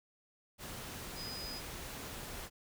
sine tone in noise, 4978 Hz, D#8, in tune, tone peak -43 dBFS, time 1.15-1.62 s, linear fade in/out 50 ms, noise pink, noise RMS -45 dBFS, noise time 0.58-2.5 s, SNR -1 dB, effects none

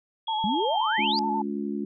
sine tone with pitch glide, 3315 to 3111 Hz, G#7 to G7, -4 to -14 cents, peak -32 dBFS, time 0.27-1.12 s, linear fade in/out 5 ms, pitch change -110 cents, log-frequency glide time 0.47-0.88 s
sine tone with vibrato, 875 Hz, A5, 10 cents flat, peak -25 dBFS, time 0.28-1.42 s, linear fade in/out 5 ms, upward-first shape square, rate 9.4 Hz, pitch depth 37 cents each way
sine exponential sweep, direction up, 184.5 to 4978 Hz, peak -25 dBFS, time 0.44-1.19 s, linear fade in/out 0 ms
harmonic tone, 71.3 Hz, C#2, 49 cents sharp, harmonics 3 / 4 / 5, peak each -30 / -32 / -34 dBFS, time 0.98-1.85 s, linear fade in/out 5 ms
effects none

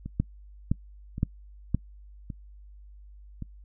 two click trains, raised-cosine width 5 ms, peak -11 / -23 dBFS, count 4 / 4, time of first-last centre 0.2-1.746 / 0.06-3.423 s, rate 1.94 / 0.892 Hz, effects noise-tail reverb RT60 0.1 s tail -24 dB re dry + added 50 Hz sine -46 dBFS peak until 3.64 s

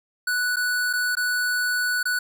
square tone with dropouts, 1480 Hz, F#6, in tune, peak -22 dBFS, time 0.27-2.19 s, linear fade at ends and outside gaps 5 ms, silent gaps 0.56-0.567 / 0.93-0.934 / 1.153-1.169 / 2.03-2.054 s, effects none

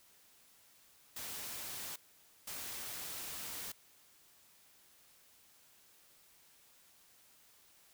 white noise bursts at uneven times, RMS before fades -44 dBFS, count 2, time 1.16-1.96 / 2.47-3.72 s, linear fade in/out 5 ms, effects white hiss -65 dBFS RMS until 7.93 s

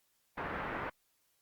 white low-pass noise, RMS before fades -39 dBFS, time 0.37-0.9 s, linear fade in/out 10 ms, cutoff 1800 Hz, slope 24 dB/octave, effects white hiss -75 dBFS RMS until 1.41 s + Opus 48 kbps

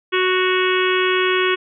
harmonic tone with a mistuned harmonic, 370 Hz, F#4, in tune, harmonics 1 / 3 / 4 / 5 / 6 / 7 / 8 / 9, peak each -18 / -23 / -24 / -25 / -26 / -26 / -27 / -28 dBFS, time 0.12-1.56 s, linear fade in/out 20 ms, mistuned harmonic 8, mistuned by -34 cents, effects none

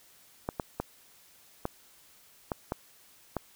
clicks, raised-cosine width 1 ms, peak -16 dBFS, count 7, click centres 0.489 / 0.598 / 0.8 / 1.654 / 2.518 / 2.721 / 3.367 s, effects white hiss -59 dBFS RMS until 3.55 s

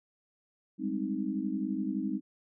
sine chord, Ab major seventh, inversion third, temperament equal, 196 / 207.7 / 261.6 / 311.1 Hz, G3 / Ab3 / C4 / Eb4, 0 / 0 / 0 / 0 cents, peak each -36 / -36 / -35 / -35 dBFS, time 0.78-2.21 s, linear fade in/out 50 ms, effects none

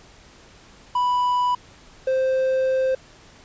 triangle tone pair in turn, 987.8 / 523.3 Hz, B5 / C5, 0 / 0 cents, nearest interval major seventh, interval 1100 cents, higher first, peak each -16 dBFS, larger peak neither, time 0.95-1.55 / 2.07-2.95 s, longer second, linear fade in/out 5 ms, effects pink hiss -49 dBFS RMS until 3.44 s + resampled to 16000 Hz

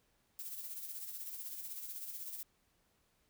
violet noise with tremolo, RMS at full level -43 dBFS, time 0.39-2.43 s, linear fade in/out 0 ms, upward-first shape sine, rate 16 Hz, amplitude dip 50%, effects pink hiss -75 dBFS RMS until 3.29 s

